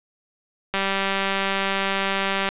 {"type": "click train", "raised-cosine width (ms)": 0.3, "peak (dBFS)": -7, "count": 342, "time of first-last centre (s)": [0.74, 2.489], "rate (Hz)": 195, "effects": ["resampled to 8000 Hz", "8-bit"]}